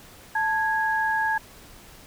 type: tone pair together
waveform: sine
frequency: 880 / 1655.5 Hz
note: A5 / G#6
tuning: 0 / -6 cents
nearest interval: major seventh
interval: 1094 cents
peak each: -24 dBFS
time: 0.35-1.38 s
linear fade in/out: 5 ms
effects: pink hiss -48 dBFS RMS until 2.06 s